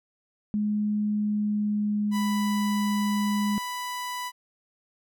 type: tone with pitch glide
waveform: sine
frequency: 209.7 to 207.1 Hz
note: G#3 to G#3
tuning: +17 to -5 cents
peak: -23 dBFS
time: 0.54-3.58 s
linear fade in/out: 0 ms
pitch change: -22 cents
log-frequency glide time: 1.13-2.9 s
type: tone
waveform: sawtooth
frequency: 990 Hz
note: B5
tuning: 4 cents sharp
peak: -27 dBFS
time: 2.11-4.32 s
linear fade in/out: 50 ms
effects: none